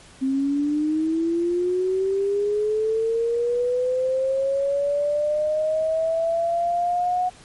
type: linear sweep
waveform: sine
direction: up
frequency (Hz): 262.4 to 732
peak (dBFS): -19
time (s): 0.21-7.3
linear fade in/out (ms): 20
effects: pink hiss -48 dBFS RMS until 7.44 s + MP3 48 kbps